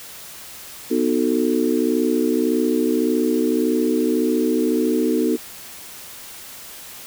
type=chord; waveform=sine; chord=B dominant seventh; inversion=none; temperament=just; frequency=246.9 / 308.7 / 370.4 / 444.5 Hz; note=B3 / D#4 / F#4 / A4; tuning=0 / -14 / +2 / +18 cents; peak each=-21 / -21 / -23 / -23 dBFS; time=0.9-5.37 s; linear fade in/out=20 ms; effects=white hiss -38 dBFS RMS until 7.06 s